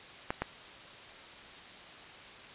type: clicks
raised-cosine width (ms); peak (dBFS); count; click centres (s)
0.5; -16; 2; 0.305 / 0.42
effects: white hiss -49 dBFS RMS until 2.54 s + resampled to 8000 Hz